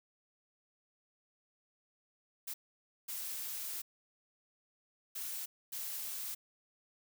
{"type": "noise bursts at uneven times", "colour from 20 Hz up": "blue", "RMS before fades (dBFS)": -41, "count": 4, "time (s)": [[2.47, 2.54], [3.08, 3.82], [5.15, 5.46], [5.72, 6.35]], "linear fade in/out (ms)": 10, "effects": []}